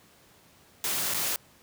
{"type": "noise with dropouts", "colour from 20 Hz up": "white", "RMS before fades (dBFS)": -29, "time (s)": [0.84, 1.36], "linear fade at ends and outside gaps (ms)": 1, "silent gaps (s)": [1.139, 1.144], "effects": ["pink hiss -58 dBFS RMS until 1.62 s", "high-pass 80 Hz 12 dB/octave"]}